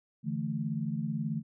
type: chord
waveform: sine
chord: D suspended second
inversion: none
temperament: just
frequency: 146.83 / 165.19 / 220.2 Hz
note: D3 / E3 / A3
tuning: 0 / +4 / +2 cents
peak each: -35 / -35 / -34 dBFS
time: 0.23-1.43 s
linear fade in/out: 50 ms
effects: none